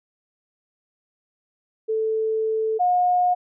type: tone pair in turn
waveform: sine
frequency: 440.1 / 719.5 Hz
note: A4 / F#5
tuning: 0 / -49 cents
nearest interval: major sixth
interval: 851 cents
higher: second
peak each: -20 / -16 dBFS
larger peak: second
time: 1.88-2.79 / 2.79-3.35 s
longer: first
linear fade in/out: 20 ms
effects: none